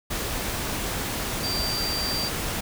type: tone in noise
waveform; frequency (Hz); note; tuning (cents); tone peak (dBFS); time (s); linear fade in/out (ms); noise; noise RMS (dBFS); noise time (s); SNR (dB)
sine; 4699; D8; 0; -27; 1.43-2.29; 10; pink; -29; 0.1-2.61; -1
effects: none